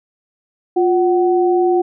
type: tone pair together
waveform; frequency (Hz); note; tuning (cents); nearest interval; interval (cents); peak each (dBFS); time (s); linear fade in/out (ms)
sine; 353.7 / 749.5; F4 / F#5; +22 / +22; octave + minor second; 1300; -12 / -18; 0.76-1.82; 10
effects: none